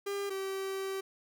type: tone pair in turn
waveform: 45% pulse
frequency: 400.5 / 386.4 Hz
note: G4 / G4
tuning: +37 / -25 cents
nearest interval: minor second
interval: 62 cents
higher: first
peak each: -33 / -34 dBFS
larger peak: first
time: 0.06-0.3 / 0.3-1.01 s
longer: second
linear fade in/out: 10 ms
effects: none